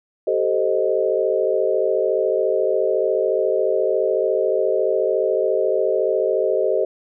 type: chord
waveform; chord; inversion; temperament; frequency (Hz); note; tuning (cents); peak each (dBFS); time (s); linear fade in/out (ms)
sine; A half-diminished seventh; third; equal with one note detuned; 385.9 / 440 / 523.3 / 622.3; G4 / A4 / C5 / Eb5; -27 / 0 / 0 / 0; -22; 0.27-6.85; 5
effects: none